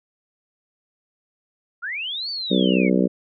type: linear two-way sweep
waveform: sine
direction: up then down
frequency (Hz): 1334 to 4600 to 2107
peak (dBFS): -25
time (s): 1.82-2.9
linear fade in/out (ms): 20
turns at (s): 2.3
type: harmonic tone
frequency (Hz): 63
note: B1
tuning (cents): +35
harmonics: 3 / 4 / 5 / 6 / 7 / 8 / 9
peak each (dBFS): -19 / -21 / -23 / -25 / -26 / -27 / -28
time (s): 2.5-3.08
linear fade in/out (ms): 20
effects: MP3 64 kbps